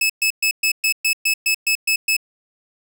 sawtooth tone bursts, 2600 Hz, E7, 24 cents flat, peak -12 dBFS, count 11, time 0.01-2.167 s, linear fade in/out 5 ms, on 87 ms, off 120 ms, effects none

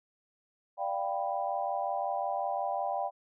sine chord, G dominant seventh, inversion second, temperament equal, 587.3 / 698.5 / 784 / 987.8 Hz, D5 / F5 / G5 / B5, 0 / 0 / 0 / 0 cents, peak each -36 / -35 / -33 / -39 dBFS, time 0.77-3.11 s, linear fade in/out 50 ms, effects none

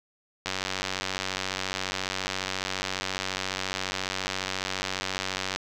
click train, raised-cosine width 0.2 ms, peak -11 dBFS, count 483, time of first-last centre 0.46-5.561 s, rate 94.5 Hz, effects none

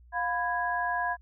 sine tone cluster, 707 / 995 / 1653 Hz, F5 / B5 / G#6, +21 / +13 / -9 cents, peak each -31 dBFS, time 0.12-1.17 s, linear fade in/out 50 ms, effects added 60 Hz sine -52 dBFS peak until 1.21 s

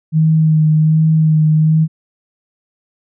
sine tone with vibrato, 156.8 Hz, D#3, 14 cents sharp, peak -8 dBFS, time 0.12-1.88 s, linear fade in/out 50 ms, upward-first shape sine, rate 1.3 Hz, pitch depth 21 cents each way, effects none

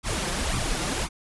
pink noise with flanger, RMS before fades -27 dBFS, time 0.03-1.09 s, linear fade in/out 50 ms, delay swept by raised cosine 0.83 to 5.83 ms, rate 1.9 Hz, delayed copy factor +0.7, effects resampled to 24000 Hz

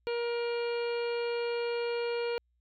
harmonic tone, 473 Hz, A#4, 25 cents sharp, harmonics 1 / 2 / 3 / 4 / 5 / 6 / 7 / 8 / 9, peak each -30 / -42 / -44 / -52 / -43 / -46 / -54 / -58 / -47 dBFS, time 0.07-2.38 s, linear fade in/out 0 ms, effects added 60 Hz sine -70 dBFS peak until 2.6 s

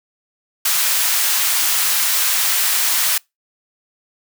white high-pass noise, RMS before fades -17 dBFS, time 0.65-3.18 s, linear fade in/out 5 ms, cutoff 1000 Hz, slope 12 dB/octave, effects noise-tail reverb RT60 0.2 s tail -26 dB re dry

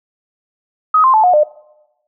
sine tone with pitch steps, 1261 / 1048.2 / 871.3 / 724.3 / 602 Hz, D#6 / C6 / A5 / F#5 / D5, +23 / +3 / -17 / -37 / +43 cents, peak -7 dBFS, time 0.94-1.435 s, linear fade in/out 5 ms, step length 99 ms, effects noise-tail reverb RT60 0.9 s tail -20 dB re dry

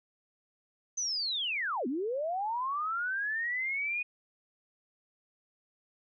sine linear two-way sweep, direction down then up, 6230 to 233.1 to 2487 Hz, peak -30 dBFS, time 0.97-4.03 s, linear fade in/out 10 ms, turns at 1.87 s, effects none

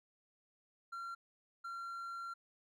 triangle tone bursts at uneven times, 1372 Hz, F6, 31 cents flat, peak -40 dBFS, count 2, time 0.92-1.15 / 1.64-2.34 s, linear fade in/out 10 ms, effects none

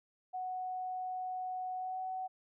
sine tone with pitch glide, 740 to 749.5 Hz, F#5 to F#5, 0 to +22 cents, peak -36 dBFS, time 0.33-2.28 s, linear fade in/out 20 ms, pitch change +22 cents, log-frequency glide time 1.76-2 s, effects none

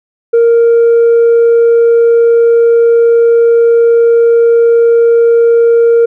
triangle tone with tanh clipping, 465.3 Hz, A#4, 3 cents flat, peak -4 dBFS, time 0.33-6.06 s, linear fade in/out 10 ms, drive 6 dB, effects none

